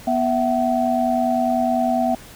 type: tone cluster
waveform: sine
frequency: 244.8 / 664 / 754 Hz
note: B3 / E5 / F#5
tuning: -15 / +12 / +32 cents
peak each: -21 dBFS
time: 0.07-2.15 s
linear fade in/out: 5 ms
effects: pink hiss -42 dBFS RMS until 2.35 s